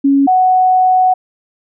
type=tone pair in turn; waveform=sine; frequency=277.2 / 741.9 Hz; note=C#4 / F#5; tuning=0 / +4 cents; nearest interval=octave + perfect fourth; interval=1704 cents; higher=second; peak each=-7 dBFS; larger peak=neither; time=0.04-0.27 / 0.27-1.14 s; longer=second; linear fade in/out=10 ms; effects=none